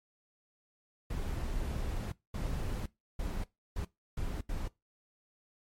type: noise bursts at uneven times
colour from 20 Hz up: brown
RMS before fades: -35 dBFS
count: 6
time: 1.1-2.12 / 2.34-2.86 / 3.19-3.44 / 3.76-3.85 / 4.17-4.41 / 4.49-4.68 s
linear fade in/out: 5 ms
effects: noise-tail reverb RT60 0.2 s tail -20 dB re dry + MP3 64 kbps